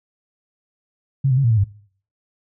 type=tone with pitch steps; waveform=sine; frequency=136.7 / 127.7 / 137.6 / 116.6 / 110.9 / 99.2 Hz; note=C#3 / C3 / C#3 / A#2 / A2 / G2; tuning=-24 / -42 / -12 / +1 / +14 / +21 cents; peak=-13 dBFS; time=1.24-1.642 s; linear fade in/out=10 ms; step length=67 ms; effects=noise-tail reverb RT60 0.5 s tail -19 dB re dry

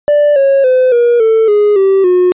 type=tone with pitch steps; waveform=triangle; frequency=587.3 / 548 / 511.3 / 477 / 445.1 / 415.3 / 387.5 / 361.5 Hz; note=D5 / C#5 / C5 / A#4 / A4 / G#4 / G4 / F#4; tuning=0 / -20 / -40 / +40 / +20 / 0 / -20 / -40 cents; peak=-3 dBFS; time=0.08-2.32 s; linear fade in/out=0 ms; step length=280 ms; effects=tanh soft clip ceiling 0 dBFS + resampled to 8000 Hz

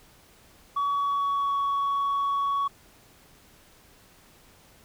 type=tone with pitch glide; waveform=sine; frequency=1132 to 1119.6 Hz; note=C#6 to C#6; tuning=+36 to +17 cents; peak=-21 dBFS; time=0.76-2.68 s; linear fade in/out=10 ms; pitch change=-19 cents; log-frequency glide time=0.87-1.58 s; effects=tanh soft clip ceiling -22 dBFS + pink hiss -56 dBFS RMS until 4.84 s

